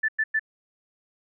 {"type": "tone bursts", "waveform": "sine", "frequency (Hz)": 1757, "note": "A6", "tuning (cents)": -3, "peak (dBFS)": -20, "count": 3, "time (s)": [0.03, 0.395], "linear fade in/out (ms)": 10, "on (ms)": 55, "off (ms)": 100, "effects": []}